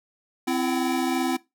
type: tone cluster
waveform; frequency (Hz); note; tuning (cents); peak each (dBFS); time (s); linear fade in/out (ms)
square; 260.3 / 335.3 / 758; C4 / E4 / F#5; -9 / +30 / +42; -26 / -27 / -32; 0.47-1.37; 10
effects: noise-tail reverb RT60 0.2 s tail -19 dB re dry